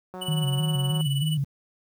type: click train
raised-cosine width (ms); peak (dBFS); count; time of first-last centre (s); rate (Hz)
1; -25; 161; 0.14-1.01; 184
type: tone with tremolo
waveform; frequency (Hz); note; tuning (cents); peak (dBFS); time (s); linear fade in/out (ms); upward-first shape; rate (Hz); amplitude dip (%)
square; 2960; F#7; 0; -29; 0.21-1.37; 10; sine; 19; 75
type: tone with vibrato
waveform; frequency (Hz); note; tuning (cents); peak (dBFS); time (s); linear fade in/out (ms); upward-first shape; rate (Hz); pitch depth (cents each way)
sine; 146.83; D3; 0; -22; 0.28-1.44; 5; square; 3.2; 96
effects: high-pass 60 Hz 12 dB/octave + 9-bit